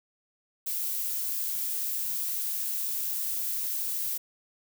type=noise; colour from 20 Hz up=violet; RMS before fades=-31 dBFS; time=0.66-4.18 s; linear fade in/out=10 ms; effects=none